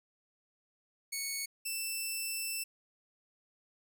10% pulse tone pair in turn, 2217 / 2664 Hz, C#7 / E7, 0 / +18 cents, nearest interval minor third, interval 318 cents, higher second, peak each -26 dBFS, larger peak neither, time 1.12-1.46 / 1.65-2.64 s, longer second, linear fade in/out 10 ms, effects none

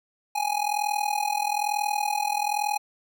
square tone with amplitude modulation, 830.6 Hz, G#5, in tune, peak -21 dBFS, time 0.35-2.78 s, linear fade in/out 10 ms, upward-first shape sine, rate 41.1 Hz, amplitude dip 85%, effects none

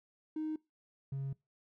triangle tone pair in turn, 311.1 / 136.59 Hz, D#4 / C#3, 0 / -25 cents, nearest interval octave + major second, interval 1425 cents, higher first, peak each -31 / -32 dBFS, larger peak first, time 0.36-0.56 / 1.12-1.33 s, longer second, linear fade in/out 5 ms, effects noise-tail reverb RT60 0.2 s tail -24 dB re dry + tanh soft clip ceiling -31 dBFS

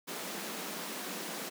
pink high-pass noise, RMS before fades -40 dBFS, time 0.07-1.5 s, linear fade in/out 20 ms, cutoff 170 Hz, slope 96 dB/octave, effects none

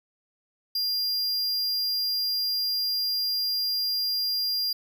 square tone, 4800 Hz, D8, 37 cents sharp, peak -25 dBFS, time 0.75-4.73 s, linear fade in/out 5 ms, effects none

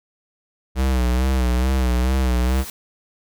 square tone with vibrato, 63.4 Hz, B1, 46 cents sharp, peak -17 dBFS, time 0.75-2.65 s, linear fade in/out 50 ms, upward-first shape sine, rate 2.3 Hz, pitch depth 71 cents each way
white noise with exponential growth, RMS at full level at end -32 dBFS, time 2.14-2.7 s, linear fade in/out 2 ms, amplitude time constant 120 ms
effects none

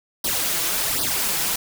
white noise with flanger, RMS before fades -23 dBFS, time 0.24-1.56 s, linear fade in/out 5 ms, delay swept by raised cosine 0.2 to 6.1 ms, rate 1.3 Hz, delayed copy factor +0.9, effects none

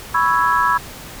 sine chord, C# minor seventh, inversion third, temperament equal, 987.8 / 1108.7 / 1318.5 / 1661.2 Hz, B5 / C#6 / E6 / G#6, 0 / 0 / 0 / 0 cents, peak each -17 / -20 / -19 / -20 dBFS, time 0.14-0.78 s, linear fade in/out 10 ms, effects pink hiss -35 dBFS RMS until 1.2 s

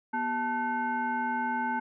sine tone with frequency modulation, 880 Hz, A5, in tune, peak -27 dBFS, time 0.13-1.8 s, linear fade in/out 10 ms, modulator 636 Hz, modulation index 0.99, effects none

